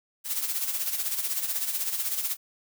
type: noise with tremolo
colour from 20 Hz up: blue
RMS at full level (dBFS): -27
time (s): 0.24-2.37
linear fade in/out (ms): 50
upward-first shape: sine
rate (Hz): 16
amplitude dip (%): 60
effects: none